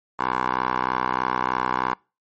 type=tone with band-pass filter; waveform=10% pulse; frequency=63.2 Hz; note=B1; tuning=41 cents sharp; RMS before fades=-24 dBFS; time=0.19-1.94 s; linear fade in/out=5 ms; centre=1100 Hz; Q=3.3; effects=noise-tail reverb RT60 0.3 s tail -26 dB re dry + MP3 32 kbps

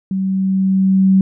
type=tone with level ramp; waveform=sine; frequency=191 Hz; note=G3; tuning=45 cents flat; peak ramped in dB=-16 to -7 dBFS; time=0.11-1.21 s; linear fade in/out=2 ms; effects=none

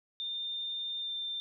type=tone with pitch glide; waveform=sine; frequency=3611 to 3584 Hz; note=A7 to A7; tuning=+44 to +31 cents; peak=-34 dBFS; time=0.2-1.4 s; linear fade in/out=0 ms; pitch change=-13 cents; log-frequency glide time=1.02-1.09 s; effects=none

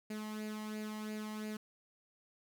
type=tone with flanger; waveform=sawtooth; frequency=214.2 Hz; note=A3; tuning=46 cents flat; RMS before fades=-42 dBFS; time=0.1-1.57 s; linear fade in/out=5 ms; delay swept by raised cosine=0.43 to 1.01 ms; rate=2.9 Hz; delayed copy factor=+0.6; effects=none

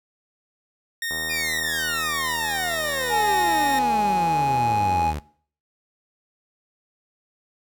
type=tone; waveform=sawtooth; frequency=1845 Hz; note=A#6; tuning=18 cents flat; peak=-22 dBFS; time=1.02-3.79 s; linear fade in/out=2 ms
type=click train; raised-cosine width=1 ms; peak=-22 dBFS; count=317; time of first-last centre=1.11-5.07 s; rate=79.8 Hz
type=exponential sweep; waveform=sawtooth; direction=down; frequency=2489 to 71.6 Hz; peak=-23 dBFS; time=1.29-5.2 s; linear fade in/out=20 ms
type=tone with pitch glide; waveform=triangle; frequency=842 to 832.3 Hz; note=G#5 to G#5; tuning=+24 to +4 cents; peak=-17 dBFS; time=3.09-5.14 s; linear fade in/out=50 ms; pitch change=-20 cents; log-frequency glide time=3.34-3.95 s
effects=noise-tail reverb RT60 0.5 s tail -21 dB re dry

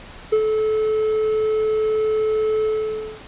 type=tone with ADSR envelope; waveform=triangle; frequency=433.6 Hz; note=A4; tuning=25 cents flat; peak=-10 dBFS; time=0.32-3.21 s; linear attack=10 ms; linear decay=73 ms; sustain=-5 dB; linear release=560 ms; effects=pink hiss -40 dBFS RMS until 3.27 s + resampled to 8000 Hz

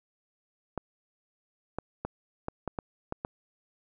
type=clicks; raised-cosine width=1 ms; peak=-18 dBFS; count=8; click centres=0.777 / 1.786 / 2.05 / 2.484 / 2.677 / 2.788 / 3.124 / 3.249 s; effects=none

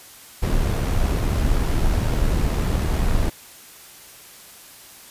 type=noise with amplitude modulation; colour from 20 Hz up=brown; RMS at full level=-18 dBFS; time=0.42-3.3 s; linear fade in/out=10 ms; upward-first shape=sine; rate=75.9 Hz; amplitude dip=40%; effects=white hiss -44 dBFS RMS until 5.1 s + resampled to 32000 Hz

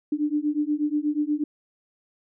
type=beating tone pair; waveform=sine; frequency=293.7 / 302 Hz; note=D4 / D4; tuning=0 / +48 cents; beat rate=8.3 Hz; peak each=-25 dBFS; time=0.12-1.44 s; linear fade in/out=5 ms; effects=none

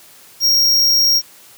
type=tone; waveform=square; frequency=5588 Hz; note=F8; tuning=in tune; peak=-11 dBFS; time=0.4-1.22 s; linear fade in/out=50 ms; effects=white hiss -44 dBFS RMS until 1.57 s + high-pass 80 Hz 12 dB/octave

